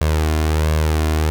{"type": "tone with flanger", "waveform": "sawtooth", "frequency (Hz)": 77.78, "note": "D#2", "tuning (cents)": 0, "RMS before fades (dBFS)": -17, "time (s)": [0.01, 1.3], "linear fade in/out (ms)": 0, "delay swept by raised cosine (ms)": [1.8, 2.9], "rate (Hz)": 1.4, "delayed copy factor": 0.5, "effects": []}